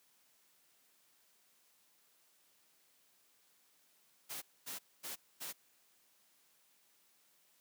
white noise bursts, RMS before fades -44 dBFS, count 4, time 4.29-5.53 s, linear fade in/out 20 ms, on 130 ms, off 240 ms, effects white hiss -71 dBFS RMS until 7.6 s + high-pass 150 Hz 12 dB/octave

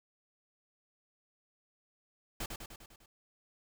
pink noise with echo, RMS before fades -38 dBFS, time 2.4-2.46 s, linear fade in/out 5 ms, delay 100 ms, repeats 6, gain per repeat -4 dB, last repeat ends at 3.06 s, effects none

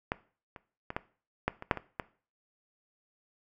clicks, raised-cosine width 0.5 ms, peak -14 / -29 / -21 / -16 / -12 / -25 / -8 / -21 / -17 dBFS, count 9, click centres 0.119 / 0.562 / 0.904 / 0.965 / 1.48 / 1.624 / 1.712 / 1.773 / 1.998 s, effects noise-tail reverb RT60 0.4 s tail -18 dB re dry

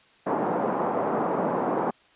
white band-pass noise, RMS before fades -26 dBFS, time 0.26-1.91 s, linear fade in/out 10 ms, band 170 to 960 Hz, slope 24 dB/octave, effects white hiss -58 dBFS RMS until 2.15 s + resampled to 8000 Hz

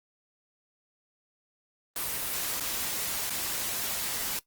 white noise with dropouts, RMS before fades -32 dBFS, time 1.96-4.39 s, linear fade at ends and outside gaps 2 ms, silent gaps 2.599-2.606 / 3.297-3.304 s, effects noise-tail reverb RT60 0.1 s tail -18 dB re dry + Opus 32 kbps

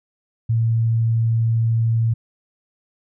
sine tone, 114.1 Hz, A#2, 37 cents flat, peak -15 dBFS, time 0.49-2.14 s, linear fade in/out 10 ms, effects none

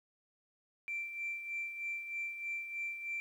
sine tone with tremolo, 2349 Hz, D7, in tune, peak -34 dBFS, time 0.88-3.2 s, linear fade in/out 0 ms, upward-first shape sine, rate 3.2 Hz, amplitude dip 60%, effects tanh soft clip ceiling -31 dBFS + 11-bit

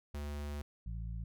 square tone, 73 Hz, D2, 10 cents flat, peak -39 dBFS, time 0.14-0.62 s, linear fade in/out 5 ms
harmonic tone, 56.1 Hz, A1, 34 cents sharp, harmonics 1 / 2 / 3, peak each -39 / -45 / -49 dBFS, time 0.86-1.24 s, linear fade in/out 5 ms
effects none

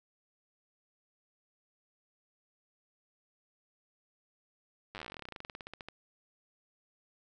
slowing click train, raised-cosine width 0.3 ms, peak -27 dBFS, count 30, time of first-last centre 4.95-5.886 s, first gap 9 ms, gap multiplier 1.08, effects none

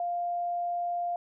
sine tone, 699 Hz, F5, 1 cent sharp, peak -28 dBFS, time 0-1.16 s, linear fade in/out 2 ms, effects none

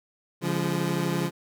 25% pulse tone cluster, 140.8 / 172.8 / 205 Hz, C#3 / F3 / G#3, +27 / -18 / -22 cents, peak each -26 / -23 / -30 dBFS, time 0.41-1.31 s, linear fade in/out 50 ms, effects none

